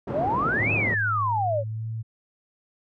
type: band-pass noise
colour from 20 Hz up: pink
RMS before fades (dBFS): -30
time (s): 0.07-0.95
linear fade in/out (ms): 10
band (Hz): 120 to 680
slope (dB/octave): 12
type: exponential two-way sweep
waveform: sine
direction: up then down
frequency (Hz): 533 to 2637 to 533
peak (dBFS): -22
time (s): 0.12-1.64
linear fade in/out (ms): 50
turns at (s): 0.73
type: tone with pitch glide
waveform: sine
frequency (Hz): 105.7 to 111.99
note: G#2 to A2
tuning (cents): +31 to +31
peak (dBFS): -28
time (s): 0.58-2.03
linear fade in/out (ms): 20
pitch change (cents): +100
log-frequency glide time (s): 1.43-1.87
effects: none